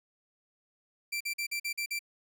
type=tone bursts; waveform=sawtooth; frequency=2349 Hz; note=D7; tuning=in tune; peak=-28 dBFS; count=7; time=1.12-1.992 s; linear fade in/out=10 ms; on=86 ms; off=45 ms; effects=none